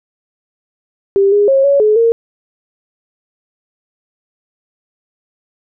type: tone with pitch steps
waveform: sine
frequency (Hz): 394.6 / 410.3 / 541 / 561 / 426.4 / 460.7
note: G4 / G#4 / C#5 / C#5 / G#4 / A#4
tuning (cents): +11 / -21 / -42 / +21 / +46 / -20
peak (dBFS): -7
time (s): 1.16-2.12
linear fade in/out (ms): 0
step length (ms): 160
effects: none